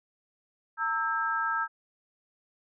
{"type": "tone cluster", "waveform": "sine", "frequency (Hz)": [914, 1313, 1605], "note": ["A#5", "E6", "G6"], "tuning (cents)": [-34, -7, 40], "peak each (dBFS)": [-33, -29, -31], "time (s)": [0.77, 1.68], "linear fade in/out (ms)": 50, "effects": []}